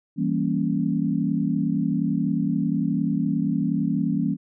sine chord, E diminished seventh, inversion none, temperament equal, 164.81 / 196 / 233.1 / 277.2 Hz, E3 / G3 / Bb3 / Db4, 0 / 0 / 0 / 0 cents, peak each -26 dBFS, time 0.16-4.37 s, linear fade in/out 50 ms, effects none

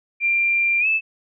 sine tone with pitch glide, 2378 to 2623 Hz, D7 to E7, +21 to -9 cents, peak -16 dBFS, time 0.2-1.01 s, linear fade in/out 50 ms, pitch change +170 cents, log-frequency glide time 0.8-0.87 s, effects none

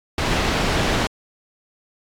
pink low-pass noise, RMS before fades -21 dBFS, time 0.18-1.07 s, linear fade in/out 2 ms, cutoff 4500 Hz, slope 12 dB/octave, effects AAC 64 kbps

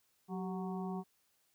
harmonic tone with a mistuned harmonic, 184.8 Hz, F#3, 2 cents flat, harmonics 1 / 2 / 4 / 5 / 6, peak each -38 / -44 / -46 / -50 / -52 dBFS, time 0.28-1.04 s, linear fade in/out 50 ms, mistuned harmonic 2, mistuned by +68 cents, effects white hiss -75 dBFS RMS until 1.54 s

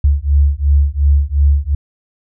sine beating tone pair, 70 / 72.8 Hz, C#2 / D2, +18 / -15 cents, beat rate 2.8 Hz, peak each -12 dBFS, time 0.04-1.75 s, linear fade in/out 5 ms, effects none

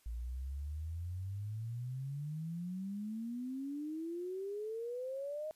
sine exponential sweep, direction up, 56 to 629 Hz, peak -38 dBFS, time 0.06-5.51 s, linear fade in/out 0 ms, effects white hiss -70 dBFS RMS until 5.55 s + resampled to 32000 Hz

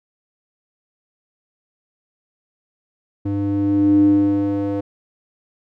square tone with band-pass filter sweep, 100.3 Hz, G2, 40 cents sharp, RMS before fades -17 dBFS, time 3.25-4.81 s, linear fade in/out 10 ms, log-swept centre 230 to 400 Hz, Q 7, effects none

